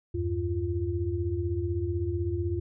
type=tone cluster; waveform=sine; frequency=81.9 / 97.8 / 346.5 Hz; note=E2 / G2 / F4; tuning=-11 / -4 / -14 cents; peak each=-31 dBFS; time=0.14-2.6 s; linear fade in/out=10 ms; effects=none